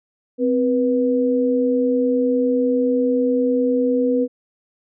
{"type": "tone pair together", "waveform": "sine", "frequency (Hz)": [258.7, 488.4], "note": ["C4", "B4"], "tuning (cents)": [-19, -19], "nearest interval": "major seventh", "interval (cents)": 1100, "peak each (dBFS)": -18, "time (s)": [0.38, 4.28], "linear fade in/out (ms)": 50, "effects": []}